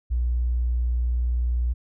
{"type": "tone with tanh clipping", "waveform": "triangle", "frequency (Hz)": 60.3, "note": "B1", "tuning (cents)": -41, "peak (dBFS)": -20, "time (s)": [0.1, 1.74], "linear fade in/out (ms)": 20, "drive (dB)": 3, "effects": []}